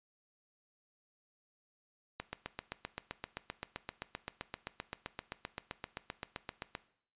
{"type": "click train", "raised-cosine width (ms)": 0.3, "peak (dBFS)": -22, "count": 36, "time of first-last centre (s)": [2.2, 6.751], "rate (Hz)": 7.69, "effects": ["noise-tail reverb RT60 0.6 s tail -17 dB re dry", "resampled to 8000 Hz"]}